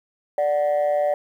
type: tone pair together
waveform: sine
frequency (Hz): 587.3 / 740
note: D5 / F#5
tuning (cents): 0 / 0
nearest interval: major third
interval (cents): 400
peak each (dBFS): -17 / -22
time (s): 0.38-1.14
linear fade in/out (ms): 2
effects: tanh soft clip ceiling -15 dBFS + 9-bit